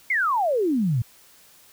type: exponential sweep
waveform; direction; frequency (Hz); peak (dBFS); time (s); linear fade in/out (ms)
sine; down; 2217 to 109.1; -19; 0.1-1.02; 5
effects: white hiss -53 dBFS RMS until 1.72 s